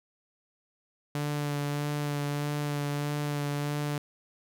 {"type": "tone with vibrato", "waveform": "sawtooth", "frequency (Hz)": 145.8, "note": "D3", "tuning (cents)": -12, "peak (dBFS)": -25, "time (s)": [1.15, 3.98], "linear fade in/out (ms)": 2, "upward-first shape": "sine", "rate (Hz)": 1.6, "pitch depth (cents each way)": 17, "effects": []}